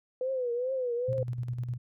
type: tone with vibrato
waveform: sine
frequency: 501 Hz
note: B4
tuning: 25 cents sharp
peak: -28 dBFS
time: 0.21-1.23 s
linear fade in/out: 2 ms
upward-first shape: triangle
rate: 2.4 Hz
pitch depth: 120 cents each way
type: tone with tremolo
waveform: sine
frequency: 122 Hz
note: B2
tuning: 21 cents flat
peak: -29 dBFS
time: 1.08-1.78 s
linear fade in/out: 10 ms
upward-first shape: square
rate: 9.9 Hz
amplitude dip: 50%
effects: none